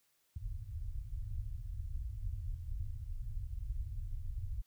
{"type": "low-pass noise", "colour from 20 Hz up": "pink", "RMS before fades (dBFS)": -40, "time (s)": [0.36, 4.62], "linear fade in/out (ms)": 5, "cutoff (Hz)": 110, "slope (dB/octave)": 48, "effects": ["white hiss -75 dBFS RMS until 4.66 s"]}